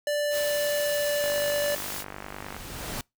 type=tone with pitch glide; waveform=square; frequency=587.3 to 582.6 Hz; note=D5 to D5; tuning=0 to -14 cents; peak=-25 dBFS; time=0.07-1.75 s; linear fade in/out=2 ms; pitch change=-14 cents; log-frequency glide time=0.22-1.36 s
type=noise; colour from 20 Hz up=white; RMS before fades=-35 dBFS; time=0.3-2.05 s; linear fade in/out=50 ms
type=noise with exponential growth; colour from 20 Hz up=pink; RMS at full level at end=-32 dBFS; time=1.21-3.01 s; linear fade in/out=2 ms; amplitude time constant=390 ms
type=click train; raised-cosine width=0.5 ms; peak=-21 dBFS; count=67; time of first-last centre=1.24-2.565 s; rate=49.8 Hz
effects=noise-tail reverb RT60 0.2 s tail -26 dB re dry